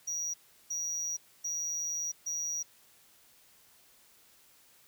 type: tone bursts at uneven times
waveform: triangle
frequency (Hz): 5770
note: F#8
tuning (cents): -44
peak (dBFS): -31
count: 4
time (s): 0.07-0.34 / 0.7-1.17 / 1.44-2.12 / 2.26-2.63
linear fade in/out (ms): 10
effects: white hiss -62 dBFS RMS until 4.87 s